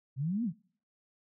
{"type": "exponential two-way sweep", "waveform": "sine", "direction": "up then down", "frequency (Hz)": [124.6, 250, 140.1], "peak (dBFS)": -29, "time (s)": [0.16, 0.53], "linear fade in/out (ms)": 50, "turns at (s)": 0.44, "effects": ["noise-tail reverb RT60 0.5 s tail -24 dB re dry"]}